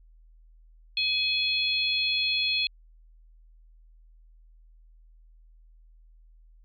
harmonic tone, 844 Hz, G#5, 28 cents sharp, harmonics 3 / 4 / 5, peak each -28 / -28 / -28 dBFS, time 0.97-2.67 s, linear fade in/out 2 ms, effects added 40 Hz sine -52 dBFS peak until 6.64 s

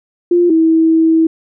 sine tone pair in turn, 349.2 / 323.8 Hz, F4 / E4, 0 / -31 cents, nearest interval minor second, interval 131 cents, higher first, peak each -7 dBFS, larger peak neither, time 0.31-0.5 / 0.5-1.27 s, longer second, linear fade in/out 5 ms, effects none

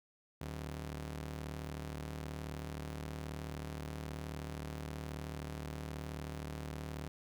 sawtooth ring-modulated tone, 112.9 Hz, A2, 45 cents sharp, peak -34 dBFS, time 0.41-7.08 s, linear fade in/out 0 ms, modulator 37 Hz, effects none

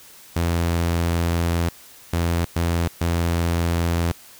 sawtooth tone bursts at uneven times, 84.9 Hz, F2, 48 cents flat, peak -15 dBFS, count 4, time 0.36-1.69 / 2.13-2.45 / 2.56-2.88 / 3.01-4.12 s, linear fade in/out 5 ms, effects white hiss -46 dBFS RMS until 4.39 s

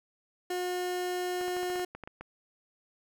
30% pulse tone, 360 Hz, F#4, 47 cents flat, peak -28 dBFS, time 0.5-1.85 s, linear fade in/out 5 ms
clicks, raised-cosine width 0.5 ms, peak -27 dBFS, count 11, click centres 1.412 / 1.481 / 1.567 / 1.631 / 1.701 / 1.758 / 1.796 / 1.95 / 2.037 / 2.075 / 2.21 s
effects none

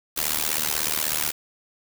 white noise with amplitude modulation, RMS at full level -21 dBFS, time 0.16-1.32 s, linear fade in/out 20 ms, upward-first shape sine, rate 76.3 Hz, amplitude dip 100%, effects none

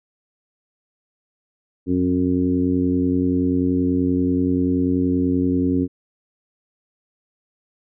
harmonic tone with a mistuned harmonic, 90.4 Hz, F#2, 40 cents flat, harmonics 1 / 2 / 3 / 4 / 5, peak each -26 / -25 / -18 / -26 / -30 dBFS, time 1.86-5.88 s, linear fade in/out 50 ms, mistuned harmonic 1, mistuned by -44 cents, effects none

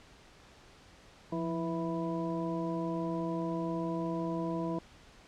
harmonic tone with a mistuned harmonic, 164.8 Hz, E3, in tune, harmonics 1 / 2 / 3 / 4 / 6, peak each -36 / -35 / -42 / -40 / -41 dBFS, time 1.32-4.79 s, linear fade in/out 5 ms, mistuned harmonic 1, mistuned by +74 cents, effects pink hiss -57 dBFS RMS until 5.27 s + low-pass 6000 Hz 12 dB/octave

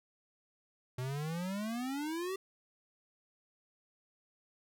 square exponential sweep, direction up, 123.47 to 392 Hz, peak -36 dBFS, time 0.98-2.36 s, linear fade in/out 5 ms, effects none

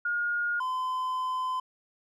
sine / triangle tone pair in turn, 1427 / 1022.7 Hz, F6 / C6, +37 / -40 cents, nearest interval tritone, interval 577 cents, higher first, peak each -26 dBFS, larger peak neither, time 0.05-0.6 / 0.6-1.6 s, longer second, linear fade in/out 5 ms, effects none

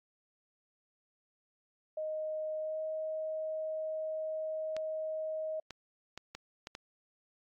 sine tone with pitch glide, 622.3 to 628.8 Hz, D#5 to D#5, 0 to +18 cents, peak -34 dBFS, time 1.97-5.6 s, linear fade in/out 5 ms, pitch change +18 cents, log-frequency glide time 2.59-2.81 s
clicks, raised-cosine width 0.2 ms, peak -25 dBFS, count 6, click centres 4.766 / 5.707 / 6.176 / 6.35 / 6.671 / 6.751 s
effects AAC 64 kbps

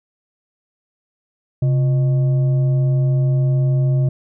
sine tone with frequency modulation, 133.3 Hz, C3, 33 cents sharp, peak -13 dBFS, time 1.62-4.09 s, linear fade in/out 5 ms, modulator 484 Hz, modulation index 0.24, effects none

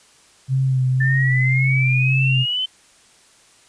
sine tone with vibrato, 130.81 Hz, C3, in tune, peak -15 dBFS, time 0.48-2.46 s, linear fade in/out 50 ms, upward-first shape sine, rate 1.9 Hz, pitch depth 31 cents each way
sine exponential sweep, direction up, 1762 to 3083 Hz, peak -19 dBFS, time 1-2.66 s, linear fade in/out 10 ms
effects white hiss -52 dBFS RMS until 3.68 s + resampled to 22050 Hz

